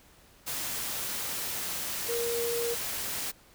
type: tone in noise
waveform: sine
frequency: 470 Hz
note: A#4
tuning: 14 cents sharp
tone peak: -29 dBFS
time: 2.08-2.75 s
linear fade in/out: 20 ms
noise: white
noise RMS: -34 dBFS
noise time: 0.46-3.32 s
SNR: +2 dB
effects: pink hiss -58 dBFS RMS until 3.54 s